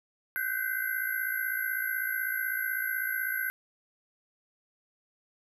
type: tone cluster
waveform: sine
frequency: 1507 / 1563 / 2050 / 11640 Hz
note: F#6 / G6 / C7 / F#9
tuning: +31 / -6 / -36 / -29 cents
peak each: -33 / -32 / -40 / -37 dBFS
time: 0.36-3.5 s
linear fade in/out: 0 ms
effects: none